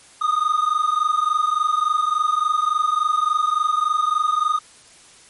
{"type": "tone pair together", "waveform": "triangle", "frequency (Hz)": [1221, 1244.5], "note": ["D#6", "D#6"], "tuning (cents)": [-33, 0], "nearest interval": "unison", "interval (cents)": 33, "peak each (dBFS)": -18, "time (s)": [0.21, 4.59], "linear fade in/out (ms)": 10, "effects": ["white hiss -48 dBFS RMS until 5.29 s", "MP3 48 kbps"]}